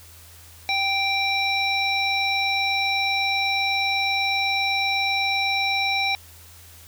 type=harmonic tone; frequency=784 Hz; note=G5; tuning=in tune; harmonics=1 / 3 / 5 / 7; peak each=-26 / -23 / -26 / -33 dBFS; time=0.69-6.15 s; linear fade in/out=0 ms; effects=added 84 Hz sine -48 dBFS peak until 6.87 s + white hiss -48 dBFS RMS until 6.87 s